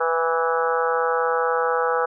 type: harmonic tone with a mistuned harmonic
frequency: 164.81 Hz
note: E3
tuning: in tune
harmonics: 3 / 4 / 5 / 6 / 7 / 8 / 9 / 10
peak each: -22 / -33 / -26 / -31 / -29 / -26 / -29 / -38 dBFS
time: 0-2.06 s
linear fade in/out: 10 ms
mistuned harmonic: 8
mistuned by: -21 cents
effects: none